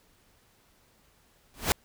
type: noise with exponential growth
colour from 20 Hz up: pink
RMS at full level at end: -19 dBFS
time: 1.54-1.72 s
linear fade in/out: 0 ms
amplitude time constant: 38 ms
effects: pink hiss -64 dBFS RMS until 1.84 s